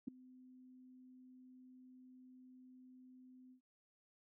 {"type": "tone with ADSR envelope", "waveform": "sine", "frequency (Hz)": 255.1, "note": "C4", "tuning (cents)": -44, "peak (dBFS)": -36, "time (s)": [0.07, 3.61], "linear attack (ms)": 11, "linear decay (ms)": 6, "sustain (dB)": -22, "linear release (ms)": 96, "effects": []}